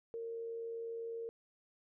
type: tone with amplitude modulation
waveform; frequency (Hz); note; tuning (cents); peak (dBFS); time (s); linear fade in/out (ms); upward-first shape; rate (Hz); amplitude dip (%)
sine; 460; A#4; -23; -38; 0.14-1.29; 0; sine; 87.9; 30
effects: none